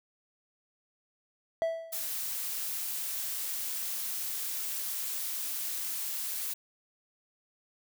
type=tone with exponential decay; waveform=triangle; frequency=657 Hz; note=E5; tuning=6 cents flat; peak=-22 dBFS; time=1.62-2.13 s; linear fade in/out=0 ms; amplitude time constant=110 ms
type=noise; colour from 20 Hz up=blue; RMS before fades=-35 dBFS; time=1.92-6.54 s; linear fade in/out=10 ms
effects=none